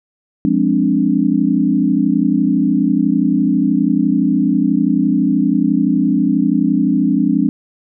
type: chord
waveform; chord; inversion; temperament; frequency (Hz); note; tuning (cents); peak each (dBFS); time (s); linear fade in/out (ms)
sine; D half-diminished seventh; first; equal with one note detuned; 176.75 / 207.7 / 261.6 / 293.7; F3 / Ab3 / C4 / D4; +21 / 0 / 0 / 0; -19 / -17 / -16 / -16; 0.45-7.49; 0
effects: none